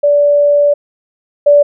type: tone pair in turn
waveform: sine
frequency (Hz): 580 / 580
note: D5 / D5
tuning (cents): -22 / -22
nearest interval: unison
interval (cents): 0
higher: neither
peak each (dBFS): -6 / -3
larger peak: second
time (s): 0.03-0.74 / 1.46-1.63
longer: first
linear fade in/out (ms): 10
effects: none